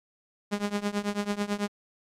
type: tone with tremolo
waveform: sawtooth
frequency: 204.8 Hz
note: G#3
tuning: 24 cents flat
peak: -20 dBFS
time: 0.51-1.68 s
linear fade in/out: 20 ms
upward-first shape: triangle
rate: 9.1 Hz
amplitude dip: 95%
effects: low-pass 9000 Hz 12 dB/octave + Opus 48 kbps